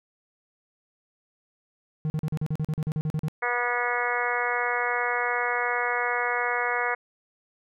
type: tone bursts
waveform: triangle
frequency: 154.7 Hz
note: D#3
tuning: 10 cents flat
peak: -22 dBFS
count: 14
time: 2.05-3.283 s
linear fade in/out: 0 ms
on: 50 ms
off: 41 ms
type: harmonic tone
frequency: 242.7 Hz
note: B3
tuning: 30 cents flat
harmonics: 2 / 3 / 4 / 5 / 6 / 7 / 8 / 9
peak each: -32 / -32 / -32 / -32 / -32 / -32 / -32 / -32 dBFS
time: 3.42-6.95 s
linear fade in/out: 10 ms
effects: none